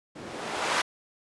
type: noise with low-pass filter sweep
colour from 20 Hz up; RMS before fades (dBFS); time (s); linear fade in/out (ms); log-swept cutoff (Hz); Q
violet; -31; 0.15-0.82; 10; 240 to 1100; 0.78
effects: resampled to 24000 Hz